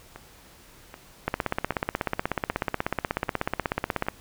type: two click trains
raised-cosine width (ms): 0.5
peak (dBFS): -24 / -9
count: 6 / 47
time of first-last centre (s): 0.16-4.066 / 1.28-4.085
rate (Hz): 1.28 / 16.4
effects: pink hiss -52 dBFS RMS until 4.2 s